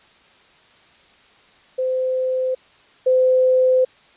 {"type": "tone pair in turn", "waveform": "sine", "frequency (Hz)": [515, 513], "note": ["C5", "C5"], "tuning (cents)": [-28, -34], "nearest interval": "unison", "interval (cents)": 6, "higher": "first", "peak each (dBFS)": [-18, -12], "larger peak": "second", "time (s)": [[1.78, 2.55], [3.06, 3.85]], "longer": "second", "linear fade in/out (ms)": 10, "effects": ["white hiss -52 dBFS RMS until 4.16 s", "resampled to 8000 Hz"]}